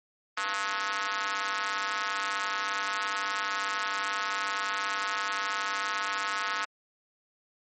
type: tone with high-pass filter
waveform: square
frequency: 98.6 Hz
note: G2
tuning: 11 cents sharp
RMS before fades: -31 dBFS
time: 0.37-6.65 s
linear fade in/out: 5 ms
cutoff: 1300 Hz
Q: 2.6
effects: MP3 32 kbps